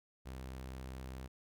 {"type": "tone", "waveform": "sawtooth", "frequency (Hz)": 64.9, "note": "C2", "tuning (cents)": -13, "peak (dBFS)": -40, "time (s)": [0.25, 1.28], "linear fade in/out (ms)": 20, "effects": []}